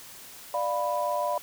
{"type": "chord", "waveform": "sine", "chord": "B diminished", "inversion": "first", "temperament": "equal with one note detuned", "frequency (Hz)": [592.8, 698.5, 987.8], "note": ["D5", "F5", "B5"], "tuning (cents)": [16, 0, 0], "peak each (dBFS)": [-29, -31, -29], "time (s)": [0.54, 1.38], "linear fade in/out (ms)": 2, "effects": ["white hiss -46 dBFS RMS until 1.42 s"]}